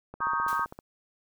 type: click train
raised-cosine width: 1 ms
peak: -27 dBFS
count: 11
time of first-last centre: 0.14-0.789 s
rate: 15.4 Hz
type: chord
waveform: sine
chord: Eb dominant seventh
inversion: second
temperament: equal with one note detuned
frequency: 932.3 / 1108.7 / 1248.8 / 1568 Hz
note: Bb5 / Db6 / Eb6 / G6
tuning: 0 / 0 / +6 / 0 cents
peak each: -32 / -31 / -29 / -33 dBFS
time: 0.2-0.66 s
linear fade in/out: 20 ms
type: noise with exponential decay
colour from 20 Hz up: white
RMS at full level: -41 dBFS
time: 0.48-0.81 s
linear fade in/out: 2 ms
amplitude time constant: 70 ms
effects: none